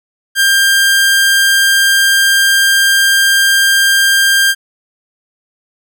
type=tone; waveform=sawtooth; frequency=1594 Hz; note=G6; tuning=28 cents sharp; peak=-4 dBFS; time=0.35-4.55 s; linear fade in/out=50 ms; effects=none